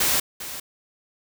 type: noise with echo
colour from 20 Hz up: white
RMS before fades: -21 dBFS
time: 0-0.2 s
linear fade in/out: 5 ms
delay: 400 ms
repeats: 1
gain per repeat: -13 dB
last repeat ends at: 0.6 s
effects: none